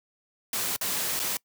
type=noise with dropouts; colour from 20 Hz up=white; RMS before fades=-29 dBFS; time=0.53-1.37 s; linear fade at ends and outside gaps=2 ms; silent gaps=0.763-0.811 / 1.194-1.199 s; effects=noise-tail reverb RT60 0.1 s tail -24 dB re dry + high-pass 100 Hz 12 dB/octave